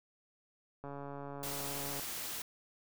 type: click train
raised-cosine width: 1 ms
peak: -31 dBFS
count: 164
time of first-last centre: 0.84-1.996 s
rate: 141 Hz
type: noise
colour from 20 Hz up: white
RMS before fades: -41 dBFS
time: 1.43-2.42 s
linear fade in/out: 2 ms
effects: none